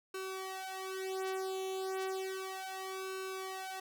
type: tone with flanger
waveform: sawtooth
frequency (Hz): 380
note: F#4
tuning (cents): +46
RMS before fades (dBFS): -40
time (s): 0.14-3.8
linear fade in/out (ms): 5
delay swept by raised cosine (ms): 0.74 to 2.94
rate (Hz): 0.33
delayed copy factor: +1
effects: none